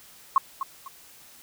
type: tone with echo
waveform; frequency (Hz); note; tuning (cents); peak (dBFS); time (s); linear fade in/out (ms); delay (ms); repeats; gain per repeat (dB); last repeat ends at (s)
sine; 1081; C#6; -44; -14; 0.36-0.38; 2; 250; 2; -11; 0.88
effects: white hiss -51 dBFS RMS until 1.42 s